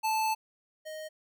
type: tone pair in turn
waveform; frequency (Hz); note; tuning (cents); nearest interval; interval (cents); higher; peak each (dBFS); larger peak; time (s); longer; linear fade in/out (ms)
square; 876 / 622.8; A5 / D#5; -8 / +2; tritone; 590; first; -27 / -39; first; 0.03-0.35 / 0.85-1.09; first; 20
effects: none